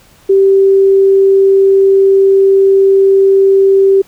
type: tone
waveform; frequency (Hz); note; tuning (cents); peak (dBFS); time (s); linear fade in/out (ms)
sine; 389.3; G4; -12; -4; 0.29-4.02; 10
effects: pink hiss -45 dBFS RMS until 4.07 s